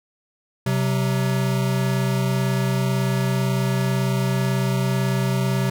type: tone pair together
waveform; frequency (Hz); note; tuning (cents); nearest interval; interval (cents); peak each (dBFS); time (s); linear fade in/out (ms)
square; 130.24 / 188.3; C3 / F#3; -8 / +31; tritone; 639; -21 / -25; 0.66-5.7; 5
effects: none